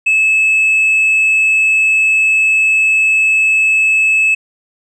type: tone with tanh clipping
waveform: sine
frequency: 2600 Hz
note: E7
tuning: 24 cents flat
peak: -9 dBFS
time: 0.06-4.35 s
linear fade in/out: 10 ms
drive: 1 dB
effects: none